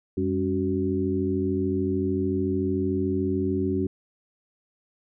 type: harmonic tone with a mistuned harmonic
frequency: 93.5 Hz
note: F#2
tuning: 19 cents sharp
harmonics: 1 / 2 / 3 / 4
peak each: -30 / -29 / -27 / -27 dBFS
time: 0.17-3.87 s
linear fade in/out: 5 ms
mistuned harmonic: 2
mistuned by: +120 cents
effects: none